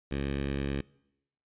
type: tone with notch filter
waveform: 10% pulse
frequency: 69.3 Hz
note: C#2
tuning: in tune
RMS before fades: -32 dBFS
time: 0.11-0.81 s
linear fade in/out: 5 ms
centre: 970 Hz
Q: 1.5
effects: noise-tail reverb RT60 0.8 s tail -23 dB re dry + resampled to 8000 Hz